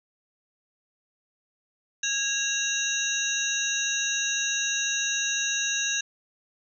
sine tone cluster, 1646 / 2769 / 3827 / 5920 / 6540 Hz, G#6 / F7 / A#7 / F#8 / G#8, -16 / -15 / +45 / 0 / -28 cents, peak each -31 dBFS, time 2.03-6.01 s, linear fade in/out 5 ms, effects none

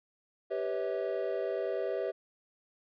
triangle chord, C# half-diminished seventh, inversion second, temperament equal with one note detuned, 392 / 493.9 / 554.4 / 644.2 Hz, G4 / B4 / C#5 / E5, 0 / 0 / 0 / -40 cents, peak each -33 / -34 / -36 / -34 dBFS, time 0.5-2.12 s, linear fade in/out 20 ms, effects tanh soft clip ceiling -19 dBFS + resampled to 11025 Hz

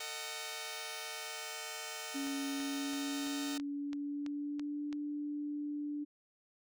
5% pulse chord, D# diminished, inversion second, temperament just, 448 / 622.3 / 746.7 Hz, A4 / D#5 / F#5, +31 / 0 / +16 cents, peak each -34 dBFS, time 0-3.58 s, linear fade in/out 5 ms
sine tone with pitch glide, 277.2 to 293.5 Hz, C#4 to D4, 0 to -1 cents, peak -36 dBFS, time 2.14-6.05 s, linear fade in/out 20 ms, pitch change +99 cents, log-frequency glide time 2.48-4.9 s
click train, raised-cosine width 0.2 ms, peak -30 dBFS, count 9, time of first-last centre 2.27-4.928 s, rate 3.01 Hz
effects none

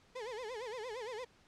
35% pulse tone with vibrato, 466.2 Hz, A#4, in tune, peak -39 dBFS, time 0.15-1.25 s, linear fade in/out 10 ms, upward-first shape sine, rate 8.7 Hz, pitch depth 190 cents each way, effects pink hiss -66 dBFS RMS until 1.47 s + low-pass 6000 Hz 12 dB/octave

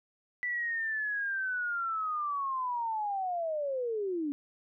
sine linear sweep, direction down, 1979 to 277.2 Hz, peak -30 dBFS, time 0.43-4.32 s, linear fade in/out 0 ms, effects none

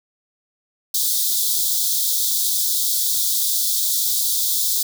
white high-pass noise, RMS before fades -20 dBFS, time 0.94-4.83 s, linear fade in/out 5 ms, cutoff 3400 Hz, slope 96 dB/octave, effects none

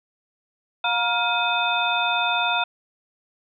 sine tone cluster, 712 / 949 / 1402 / 2533 / 3581 Hz, F5 / A#5 / F6 / D#7 / A7, +33 / +31 / +6 / +30 / +30 cents, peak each -26 dBFS, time 0.84-2.64 s, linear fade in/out 5 ms, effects none

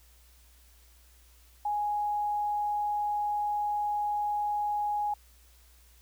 sine tone, 830.6 Hz, G#5, in tune, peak -27 dBFS, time 1.65-5.14 s, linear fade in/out 5 ms, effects added 60 Hz sine -57 dBFS peak until 6.01 s + white hiss -62 dBFS RMS until 6.01 s

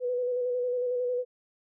sine tone with vibrato, 495 Hz, B4, 4 cents sharp, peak -26 dBFS, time 0-1.25 s, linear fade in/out 50 ms, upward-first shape square, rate 11 Hz, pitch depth 23 cents each way, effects none

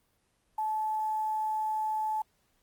sine tone with quantisation, 866 Hz, A5, 28 cents flat, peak -28 dBFS, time 0.58-2.22 s, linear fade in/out 5 ms, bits 9, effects pink hiss -72 dBFS RMS until 2.62 s + Opus 24 kbps

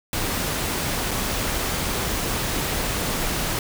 pink noise with dropouts, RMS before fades -25 dBFS, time 0.13-3.59 s, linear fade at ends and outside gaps 1 ms, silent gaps 1.11-1.114 s, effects none

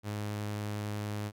sawtooth tone with vibrato, 104.4 Hz, G#2, 10 cents sharp, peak -30 dBFS, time 0.03-1.32 s, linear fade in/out 50 ms, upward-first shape sine, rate 11 Hz, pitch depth 9 cents each way, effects none

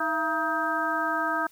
harmonic tone with a mistuned harmonic, 315.7 Hz, D#4, 25 cents sharp, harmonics 1 / 2 / 3 / 4 / 5, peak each -34 / -32 / -31 / -29 / -29 dBFS, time 0-1.47 s, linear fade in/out 5 ms, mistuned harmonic 2, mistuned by +110 cents, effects white hiss -58 dBFS RMS until 1.51 s

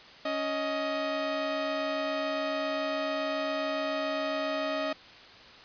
sawtooth tone pair together, 279.4 / 626 Hz, C#4 / D#5, +14 / +10 cents, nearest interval octave + major second, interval 1396 cents, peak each -31 / -26 dBFS, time 0.25-4.93 s, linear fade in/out 5 ms, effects white hiss -50 dBFS RMS until 5.64 s + resampled to 11025 Hz

